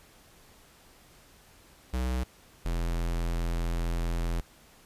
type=tone pair in turn; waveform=square; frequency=63 / 42.35 Hz; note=B1 / E1; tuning=+35 / +48 cents; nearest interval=perfect fifth; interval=687 cents; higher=first; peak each=-28 dBFS; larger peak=neither; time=1.93-2.24 / 2.65-4.41 s; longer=second; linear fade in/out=10 ms; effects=pink hiss -57 dBFS RMS until 4.85 s + resampled to 32000 Hz